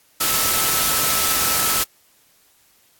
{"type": "tone in noise", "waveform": "sine", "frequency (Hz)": 1307, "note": "E6", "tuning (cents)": -15, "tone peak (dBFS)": -28, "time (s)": [0.2, 1.84], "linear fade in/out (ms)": 10, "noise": "white", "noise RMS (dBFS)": -19, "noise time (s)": [0.2, 1.84], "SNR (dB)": -12, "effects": ["white hiss -57 dBFS RMS until 2.99 s", "AAC 64 kbps"]}